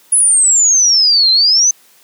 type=exponential two-way sweep; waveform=sine; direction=down then up; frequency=10460 to 4062 to 6260 Hz; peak=-7 dBFS; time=0.12-1.71 s; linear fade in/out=5 ms; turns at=1.31 s; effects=white hiss -48 dBFS RMS until 2.03 s + high-pass 200 Hz 12 dB/octave